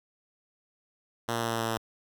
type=tone with pitch steps; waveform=5% pulse; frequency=116.8 / 116.06 / 115.33 / 114.59 / 113.87 / 113.15 / 112.43 Hz; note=A#2 / A#2 / A#2 / A#2 / A#2 / A2 / A2; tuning=+4 / -7 / -18 / -29 / -40 / +49 / +38 cents; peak=-17 dBFS; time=1.28-1.777 s; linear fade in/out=10 ms; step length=71 ms; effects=none